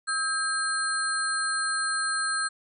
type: tone cluster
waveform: sine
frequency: 1292 / 1600 / 4196 / 8100 Hz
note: E6 / G6 / C8 / B8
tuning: -35 / +35 / +4 / +43 cents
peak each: -31 / -29 / -33 / -30 dBFS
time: 0.07-2.49 s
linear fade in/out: 20 ms
effects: none